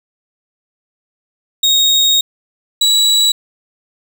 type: tone pair in turn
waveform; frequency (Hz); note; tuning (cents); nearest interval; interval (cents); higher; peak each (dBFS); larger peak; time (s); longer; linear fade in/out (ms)
35% pulse; 3748 / 3909; A#7 / B7; +9 / -19; minor second; 72; second; -7; neither; 1.63-2.21 / 2.81-3.32; first; 5
effects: none